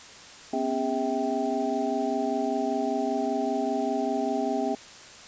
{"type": "tone cluster", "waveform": "sine", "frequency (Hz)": [248, 273.1, 406.6, 650, 783], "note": ["B3", "C#4", "G#4", "E5", "G5"], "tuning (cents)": [7, -26, -37, -24, -2], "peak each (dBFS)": -31, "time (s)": [0.53, 4.75], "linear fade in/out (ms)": 5, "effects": ["white hiss -46 dBFS RMS until 5.27 s", "resampled to 16000 Hz"]}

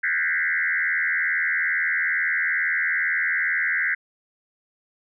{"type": "tone with frequency modulation", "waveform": "sine", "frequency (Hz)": 1795, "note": "A6", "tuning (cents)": 34, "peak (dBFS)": -20, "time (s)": [0.03, 3.95], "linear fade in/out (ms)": 10, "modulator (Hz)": 82.3, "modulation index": 3.6, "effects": []}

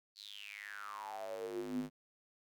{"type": "tone with high-pass filter sweep", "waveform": "square", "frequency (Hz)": 51.2, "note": "G#1", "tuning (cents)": -24, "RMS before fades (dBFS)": -44, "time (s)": [0.15, 1.9], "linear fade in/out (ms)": 50, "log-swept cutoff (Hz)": [4500, 200], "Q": 9.9, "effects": []}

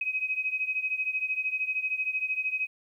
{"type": "beating tone pair", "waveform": "sine", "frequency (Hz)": [2526, 2539], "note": ["D#7", "D#7"], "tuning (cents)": [26, 34], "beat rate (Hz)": 13, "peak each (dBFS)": [-29, -32], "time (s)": [0.01, 2.67], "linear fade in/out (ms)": 5, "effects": ["11-bit"]}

